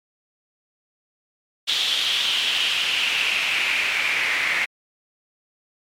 pink noise with band-pass filter sweep, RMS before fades -22 dBFS, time 1.67-4.66 s, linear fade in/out 20 ms, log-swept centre 3500 to 2100 Hz, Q 4.6, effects MP3 96 kbps

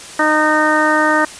harmonic tone, 307.2 Hz, D#4, 22 cents flat, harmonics 1 / 2 / 3 / 4 / 5 / 6, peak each -18 / -18 / -18 / -18 / -18 / -18 dBFS, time 0.19-1.25 s, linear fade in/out 5 ms, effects white hiss -33 dBFS RMS until 1.39 s + resampled to 22050 Hz

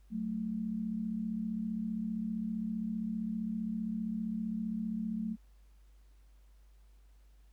sine tone pair together, 186.34 / 221.6 Hz, F#3 / A3, +13 / +13 cents, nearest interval minor third, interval 300 cents, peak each -39 / -34 dBFS, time 0.1-5.37 s, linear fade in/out 50 ms, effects added 50 Hz sine -57 dBFS peak until 7.52 s + pink hiss -74 dBFS RMS until 7.52 s

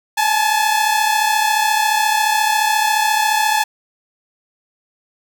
sawtooth tone pair together, 843 / 877.3 Hz, G#5 / A5, +26 / -5 cents, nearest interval minor second, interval 69 cents, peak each -13 dBFS, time 0.17-3.64 s, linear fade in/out 10 ms, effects 8-bit

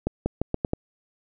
accelerating click train, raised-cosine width 2 ms, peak -10 dBFS, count 6, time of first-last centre 0.07-0.734 s, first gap 190 ms, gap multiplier 0.82, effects none

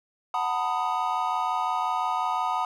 triangle chord, B dominant seventh, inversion second, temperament equal with one note detuned, 740 / 902.1 / 987.8 / 1244.5 Hz, F#5 / A5 / B5 / D#6, 0 / +43 / 0 / 0 cents, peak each -28 dBFS, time 0.34-2.65 s, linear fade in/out 2 ms, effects none

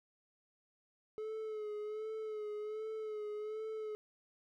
triangle tone with vibrato, 429.2 Hz, A4, 43 cents flat, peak -37 dBFS, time 1.18-3.95 s, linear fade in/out 0 ms, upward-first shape sine, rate 1.3 Hz, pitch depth 39 cents each way, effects none

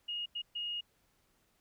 sine tone bursts at uneven times, 2865 Hz, F7, 44 cents sharp, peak -35 dBFS, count 3, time 0.08-0.26 / 0.35-0.42 / 0.55-0.81 s, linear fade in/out 10 ms, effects pink hiss -73 dBFS RMS until 1.6 s

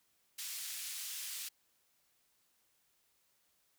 white band-pass noise, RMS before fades -43 dBFS, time 0.38-1.49 s, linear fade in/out 10 ms, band 2400 to 13000 Hz, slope 12 dB/octave, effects white hiss -75 dBFS RMS until 3.78 s

